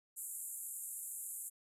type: band-pass noise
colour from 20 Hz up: white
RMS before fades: -45 dBFS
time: 0.16-1.5 s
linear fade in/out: 20 ms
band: 7200 to 13000 Hz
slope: 96 dB/octave
effects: none